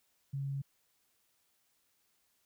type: tone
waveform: sine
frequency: 138.2 Hz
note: C#3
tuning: 5 cents flat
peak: -34 dBFS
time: 0.33-0.62 s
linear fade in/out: 10 ms
effects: white hiss -75 dBFS RMS until 2.45 s